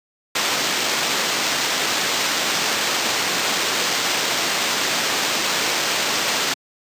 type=noise with sample-and-hold; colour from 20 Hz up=blue; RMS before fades=-21 dBFS; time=0.35-6.54 s; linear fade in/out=5 ms; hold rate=11025 Hz; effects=high-pass 200 Hz 12 dB/octave + resampled to 32000 Hz